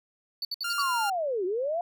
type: tone bursts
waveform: triangle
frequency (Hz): 4493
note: C#8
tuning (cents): +23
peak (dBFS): -28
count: 5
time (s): 0.42-0.822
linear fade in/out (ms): 2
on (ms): 30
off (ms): 63
type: tone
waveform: sawtooth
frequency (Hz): 1396.9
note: F6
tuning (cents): 0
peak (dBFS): -25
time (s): 0.64-1.1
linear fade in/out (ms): 5
type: linear two-way sweep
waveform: sine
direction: down then up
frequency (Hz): 1173 to 349.2 to 712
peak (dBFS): -26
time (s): 0.78-1.81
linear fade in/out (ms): 2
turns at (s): 1.45
effects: none

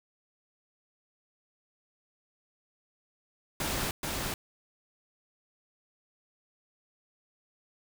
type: noise with echo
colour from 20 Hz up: pink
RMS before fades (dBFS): -32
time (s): 3.6-3.91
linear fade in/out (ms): 2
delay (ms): 430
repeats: 1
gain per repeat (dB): -2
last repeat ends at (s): 4.34
effects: none

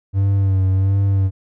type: tone with vibrato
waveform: triangle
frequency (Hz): 96.7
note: G2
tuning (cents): -23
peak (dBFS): -11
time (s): 0.13-1.31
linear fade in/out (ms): 50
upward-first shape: sine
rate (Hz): 1.4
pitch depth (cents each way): 40
effects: none

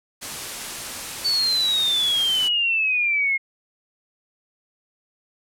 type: noise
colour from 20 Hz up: white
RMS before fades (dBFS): -31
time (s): 0.21-2.49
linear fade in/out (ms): 20
type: exponential sweep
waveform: sine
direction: down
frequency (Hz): 4533 to 2136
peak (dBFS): -18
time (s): 1.24-3.38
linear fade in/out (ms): 20
effects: low-pass 11000 Hz 12 dB/octave

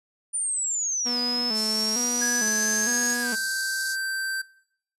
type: linear two-way sweep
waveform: sine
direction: down then up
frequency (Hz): 9270 to 4971 to 6630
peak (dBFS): -24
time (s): 0.33-3.15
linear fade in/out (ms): 20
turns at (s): 1.19
type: tone with vibrato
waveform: sawtooth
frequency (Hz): 230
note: A#3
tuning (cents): -23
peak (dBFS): -26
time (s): 1.05-3.36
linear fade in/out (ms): 20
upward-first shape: square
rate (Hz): 1.1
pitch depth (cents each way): 100
type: band-pass noise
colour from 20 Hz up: pink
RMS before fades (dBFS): -35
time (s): 1.53-3.97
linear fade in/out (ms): 50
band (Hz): 4100 to 12000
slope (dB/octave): 96
type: tone with pitch glide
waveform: square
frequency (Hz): 1661.2 to 1558.9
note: G#6 to G6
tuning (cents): 0 to -10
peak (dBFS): -27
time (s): 2.21-4.42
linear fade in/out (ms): 10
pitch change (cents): -110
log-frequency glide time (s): 3.21-3.28
effects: noise-tail reverb RT60 0.7 s tail -22 dB re dry + resampled to 32000 Hz

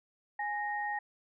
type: tone pair together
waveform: sine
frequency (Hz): 830.3 / 1862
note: G#5 / A#6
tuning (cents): -1 / -2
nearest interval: octave + major second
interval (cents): 1399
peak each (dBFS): -34 / -36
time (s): 0.39-0.99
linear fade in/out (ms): 5
effects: none

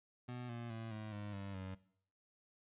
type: tone with pitch steps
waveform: 25% pulse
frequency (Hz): 123.5 / 118.13 / 112.99 / 108.07 / 103.37 / 98.88 / 94.57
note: B2 / A#2 / A2 / A2 / G#2 / G2 / F#2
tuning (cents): 0 / +23 / +46 / -31 / -8 / +15 / +38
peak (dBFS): -40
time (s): 0.28-1.75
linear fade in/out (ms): 10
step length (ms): 210
effects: noise-tail reverb RT60 0.6 s tail -19 dB re dry + resampled to 8000 Hz

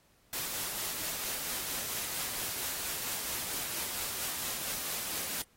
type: noise with tremolo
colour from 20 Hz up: white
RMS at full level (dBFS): -35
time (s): 0.33-5.42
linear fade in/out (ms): 2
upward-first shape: triangle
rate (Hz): 4.4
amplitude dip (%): 30
effects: pink hiss -67 dBFS RMS until 5.56 s + AAC 48 kbps

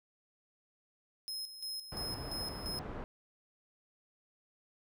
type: tone with tremolo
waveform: 40% pulse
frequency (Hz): 5140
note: E8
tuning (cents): -45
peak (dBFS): -37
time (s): 1.28-2.79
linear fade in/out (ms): 0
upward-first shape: square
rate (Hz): 2.9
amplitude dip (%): 65
type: low-pass noise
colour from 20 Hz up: pink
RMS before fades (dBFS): -43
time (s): 1.92-3.04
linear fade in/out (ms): 0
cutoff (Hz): 1200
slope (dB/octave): 12
effects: none

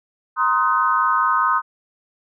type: chord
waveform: sine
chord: C half-diminished seventh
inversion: third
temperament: just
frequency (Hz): 941.9 / 1046.5 / 1255.8 / 1507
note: Bb5 / C6 / Eb6 / Gb6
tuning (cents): +18 / 0 / +16 / +31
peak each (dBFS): -24 / -20 / -18 / -24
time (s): 0.36-1.62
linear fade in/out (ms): 50
effects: none

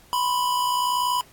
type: tone pair together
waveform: square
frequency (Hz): 987.8 / 1048.5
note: B5 / C6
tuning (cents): 0 / +3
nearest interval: minor second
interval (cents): 103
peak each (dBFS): -22 / -30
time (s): 0.13-1.21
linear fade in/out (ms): 0
effects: pink hiss -53 dBFS RMS until 1.32 s + AAC 64 kbps

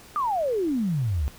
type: exponential sweep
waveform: sine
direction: down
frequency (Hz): 1244.5 to 64.4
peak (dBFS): -22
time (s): 0.16-1.28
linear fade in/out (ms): 0
effects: pink hiss -48 dBFS RMS until 1.38 s

